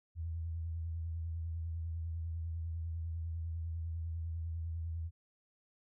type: tone with vibrato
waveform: sine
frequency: 82.41 Hz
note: E2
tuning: in tune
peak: -36 dBFS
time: 0.15-5.11 s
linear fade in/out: 50 ms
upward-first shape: triangle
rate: 10 Hz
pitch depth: 50 cents each way
effects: none